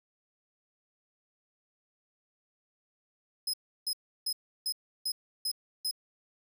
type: tone bursts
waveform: sawtooth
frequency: 5090 Hz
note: D#8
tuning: 39 cents sharp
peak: -27 dBFS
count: 7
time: 3.47-5.912 s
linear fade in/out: 5 ms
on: 66 ms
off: 330 ms
effects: none